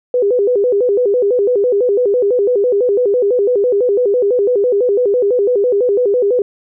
sine tone with vibrato, 446.9 Hz, A4, 27 cents sharp, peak -10 dBFS, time 0.14-6.42 s, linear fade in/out 2 ms, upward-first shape square, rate 6 Hz, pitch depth 180 cents each way, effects none

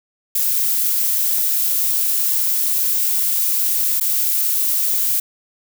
violet noise with dropouts, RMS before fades -18 dBFS, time 0.35-5.2 s, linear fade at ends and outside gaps 5 ms, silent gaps 4-4.009 s, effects none

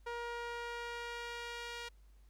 sawtooth tone with band-pass filter sweep, 473.8 Hz, A#4, 28 cents sharp, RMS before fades -43 dBFS, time 0.06-1.89 s, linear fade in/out 10 ms, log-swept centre 1100 to 2900 Hz, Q 0.76, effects added 50 Hz sine -58 dBFS peak until 2.29 s + pink hiss -75 dBFS RMS until 2.29 s

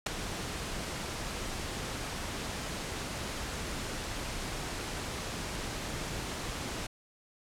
pink noise with ADSR envelope, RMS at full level -26 dBFS, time 0.06-6.87 s, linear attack 7 ms, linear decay 7 ms, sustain -11 dB, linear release 8 ms, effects low-pass 9000 Hz 12 dB/octave

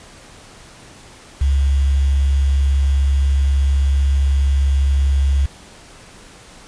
sine tone with quantisation, 68.9 Hz, C#2, 10 cents flat, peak -12 dBFS, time 1.41-5.46 s, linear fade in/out 5 ms, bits 6, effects pink hiss -42 dBFS RMS until 6.67 s + resampled to 22050 Hz

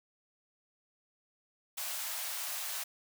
white high-pass noise, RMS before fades -38 dBFS, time 1.77-2.84 s, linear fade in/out 10 ms, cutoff 590 Hz, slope 48 dB/octave, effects none

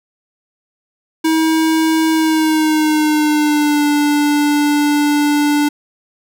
square tone with pitch glide, 320 to 293.4 Hz, D#4 to D4, +49 to -2 cents, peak -12 dBFS, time 1.24-5.69 s, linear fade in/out 10 ms, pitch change -151 cents, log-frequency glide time 2.11-3.85 s, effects none

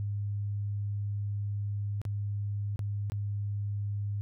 sine tone with dropouts, 102 Hz, G#2, 31 cents flat, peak -30 dBFS, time 0-4.21 s, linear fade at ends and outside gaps 0 ms, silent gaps 2.016-2.052 / 2.76-2.792 / 3.099-3.12 s, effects none

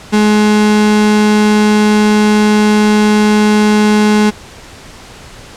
35% pulse tone, 211.2 Hz, G#3, 29 cents sharp, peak -5 dBFS, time 0.12-4.31 s, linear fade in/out 20 ms, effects pink hiss -34 dBFS RMS until 5.56 s + low-pass 8000 Hz 12 dB/octave

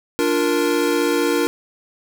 square chord, Bb major, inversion first, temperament equal, 293.7 / 349.2 / 466.2 Hz, D4 / F4 / Bb4, 0 / 0 / 0 cents, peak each -22 / -22 / -21 dBFS, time 0.19-1.47 s, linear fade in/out 0 ms, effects none

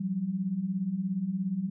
sine beating tone pair, 175.1 / 192.1 Hz, F3 / G3, +5 / -35 cents, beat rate 17 Hz, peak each -34 / -29 dBFS, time 0-1.7 s, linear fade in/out 10 ms, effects none

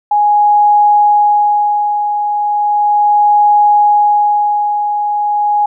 sine tone with tremolo, 830.6 Hz, G#5, in tune, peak -5 dBFS, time 0.11-5.66 s, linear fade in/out 5 ms, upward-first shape sine, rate 0.36 Hz, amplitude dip 55%, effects none

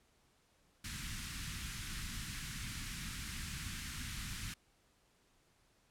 pink band-stop noise, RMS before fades -43 dBFS, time 0.84-4.54 s, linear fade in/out 5 ms, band 230 to 1400 Hz, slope 24 dB/octave, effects pink hiss -72 dBFS RMS until 5.9 s + low-pass 11000 Hz 12 dB/octave

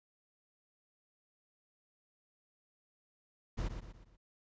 brown noise with echo, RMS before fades -35 dBFS, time 3.57-3.69 s, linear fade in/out 20 ms, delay 120 ms, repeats 4, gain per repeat -7 dB, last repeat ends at 4.17 s, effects resampled to 16000 Hz

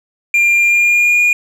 triangle tone with pitch glide, 2393 to 2433 Hz, D7 to D#7, +32 to -39 cents, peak -7 dBFS, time 0.34-1.33 s, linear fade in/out 2 ms, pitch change +29 cents, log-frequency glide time 0.55-1.22 s, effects none

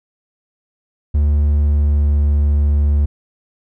triangle tone with pitch glide, 73.42 to 72.79 Hz, D2 to D2, 0 to -15 cents, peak -9 dBFS, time 1.14-3.06 s, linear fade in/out 10 ms, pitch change -15 cents, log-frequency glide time 1.59-2.13 s, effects none

